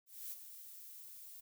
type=noise with ADSR envelope; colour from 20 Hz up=violet; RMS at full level=-44 dBFS; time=0.06-1.41 s; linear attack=260 ms; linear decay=26 ms; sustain=-9 dB; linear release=14 ms; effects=none